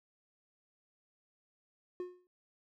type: tone with exponential decay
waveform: triangle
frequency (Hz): 360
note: F#4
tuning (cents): -47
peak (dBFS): -32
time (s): 2-2.27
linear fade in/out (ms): 1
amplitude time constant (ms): 58
effects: noise-tail reverb RT60 0.1 s tail -22 dB re dry